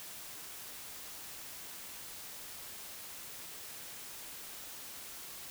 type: silence
effects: white hiss -47 dBFS RMS until 5.5 s